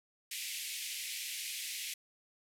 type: band-pass noise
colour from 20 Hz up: pink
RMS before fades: -41 dBFS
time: 0.31-1.94 s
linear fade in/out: 5 ms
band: 2100 to 14000 Hz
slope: 48 dB/octave
effects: none